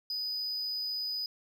triangle tone, 4978 Hz, D#8, in tune, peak -31 dBFS, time 0.1-1.26 s, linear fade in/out 2 ms, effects none

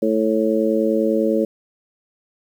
harmonic tone, 110 Hz, A2, in tune, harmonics 2 / 3 / 4 / 5, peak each -21 / -21 / -21 / -21 dBFS, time 0.02-1.45 s, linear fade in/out 5 ms, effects 8-bit

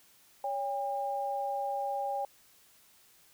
sine tone pair together, 561 / 804.4 Hz, C#5 / G5, +21 / +44 cents, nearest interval tritone, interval 623 cents, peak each -36 / -32 dBFS, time 0.44-2.25 s, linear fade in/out 2 ms, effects white hiss -62 dBFS RMS until 3.33 s

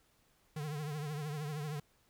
square tone with vibrato, 149.5 Hz, D3, 31 cents sharp, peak -38 dBFS, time 0.56-1.8 s, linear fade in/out 5 ms, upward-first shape triangle, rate 13 Hz, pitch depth 100 cents each way, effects pink hiss -71 dBFS RMS until 2.09 s

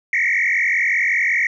sine tone with frequency modulation, 2057 Hz, C7, 30 cents flat, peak -14 dBFS, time 0.13-1.47 s, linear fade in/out 2 ms, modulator 45.4 Hz, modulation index 4.8, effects tanh soft clip ceiling -11 dBFS

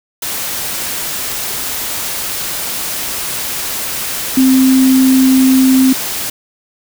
sine tone in noise, 261.6 Hz, C4, in tune, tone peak -6 dBFS, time 4.37-5.93 s, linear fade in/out 5 ms, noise white, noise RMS -20 dBFS, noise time 0.22-6.3 s, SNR +11 dB, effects none

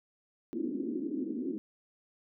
pink band-pass noise, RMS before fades -35 dBFS, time 0.53-1.58 s, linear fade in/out 0 ms, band 240 to 350 Hz, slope 48 dB/octave, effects none

